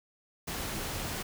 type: noise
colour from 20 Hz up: pink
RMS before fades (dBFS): -36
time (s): 0.47-1.23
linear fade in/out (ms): 10
effects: none